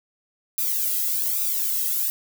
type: noise with flanger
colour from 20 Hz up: violet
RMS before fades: -24 dBFS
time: 0.58-2.1 s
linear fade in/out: 0 ms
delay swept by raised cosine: 0.81 to 1.55 ms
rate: 1.2 Hz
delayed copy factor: +0.9
effects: none